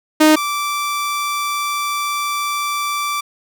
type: tone pair in turn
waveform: sawtooth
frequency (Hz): 309.2 / 1167.4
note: D#4 / D6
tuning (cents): -11 / -11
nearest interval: octave + major seventh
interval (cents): 2300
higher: second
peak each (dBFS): -4 / -15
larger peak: first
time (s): 0.2-0.36 / 0.36-3.21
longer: second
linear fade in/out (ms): 10
effects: none